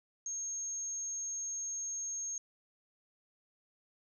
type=tone; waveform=sine; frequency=6480 Hz; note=G#8; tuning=43 cents flat; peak=-36 dBFS; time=0.26-2.38 s; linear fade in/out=2 ms; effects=none